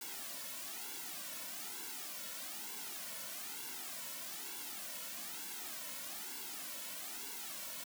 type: noise with flanger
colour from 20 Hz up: white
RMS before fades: -45 dBFS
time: 0.01-7.84 s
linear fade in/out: 5 ms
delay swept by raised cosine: 1.6 to 2.52 ms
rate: 1.1 Hz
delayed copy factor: -0.8
effects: high-pass 200 Hz 12 dB/octave